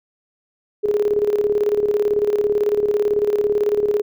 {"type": "tone with tremolo", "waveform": "sine", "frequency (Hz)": 415.5, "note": "G#4", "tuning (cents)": 1, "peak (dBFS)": -13, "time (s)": [0.83, 4.02], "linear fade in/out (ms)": 20, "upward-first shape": "square", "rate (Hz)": 18, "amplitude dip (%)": 60, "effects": []}